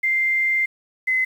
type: tone pair in turn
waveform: sine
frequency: 2093 / 2042 Hz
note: C7 / C7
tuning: 0 / -43 cents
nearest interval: unison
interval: 43 cents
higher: first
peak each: -17 dBFS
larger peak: neither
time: 0.03-0.66 / 1.07-1.25 s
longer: first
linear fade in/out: 10 ms
effects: 8-bit